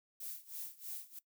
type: noise with tremolo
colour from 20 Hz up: violet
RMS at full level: -43 dBFS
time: 0.2-1.19 s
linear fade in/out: 5 ms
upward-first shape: sine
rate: 3.1 Hz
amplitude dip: 90%
effects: noise-tail reverb RT60 0.1 s tail -19 dB re dry